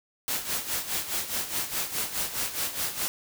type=noise with tremolo; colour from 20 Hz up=white; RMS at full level=-28 dBFS; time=0.28-3.08 s; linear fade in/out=0 ms; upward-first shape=sine; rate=4.8 Hz; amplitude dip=70%; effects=none